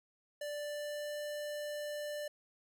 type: tone with pitch glide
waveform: square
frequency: 587.3 to 591.7 Hz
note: D5 to D5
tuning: 0 to +13 cents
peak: -39 dBFS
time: 0.41-2.28 s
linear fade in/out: 5 ms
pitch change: +13 cents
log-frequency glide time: 0.53-1.18 s
effects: none